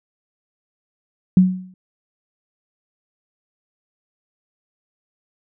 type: tone with exponential decay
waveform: sine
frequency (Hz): 184.8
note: F#3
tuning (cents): -2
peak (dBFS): -5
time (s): 1.37-1.74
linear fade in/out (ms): 2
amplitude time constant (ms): 79
effects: none